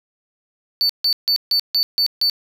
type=tone bursts; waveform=triangle; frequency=4500 Hz; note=C#8; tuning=25 cents sharp; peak=-13 dBFS; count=7; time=0.81-2.298 s; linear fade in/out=0 ms; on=84 ms; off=150 ms; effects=none